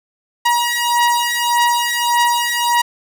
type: beating tone pair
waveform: sawtooth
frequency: 954 / 955.7 Hz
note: A#5 / A#5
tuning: +40 / +43 cents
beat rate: 1.7 Hz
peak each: -13 dBFS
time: 0.45-2.82 s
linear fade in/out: 10 ms
effects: none